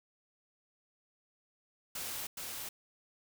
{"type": "noise with echo", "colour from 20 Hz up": "white", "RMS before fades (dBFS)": -40, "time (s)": [1.95, 2.27], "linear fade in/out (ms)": 5, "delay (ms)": 420, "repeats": 1, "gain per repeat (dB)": -2, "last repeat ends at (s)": 2.69, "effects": []}